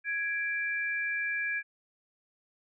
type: tone pair together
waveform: sine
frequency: 1661.2 / 2349 Hz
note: G#6 / D7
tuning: 0 / 0 cents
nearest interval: tritone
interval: 600 cents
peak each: -31 / -33 dBFS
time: 0.04-1.63 s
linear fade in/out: 50 ms
effects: none